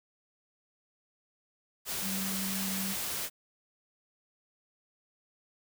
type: tone in noise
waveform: sine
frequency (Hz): 192.6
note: G3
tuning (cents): -30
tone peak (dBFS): -35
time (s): 2.01-2.96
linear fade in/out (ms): 50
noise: white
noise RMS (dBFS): -35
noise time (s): 1.85-3.3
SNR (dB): -3
effects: none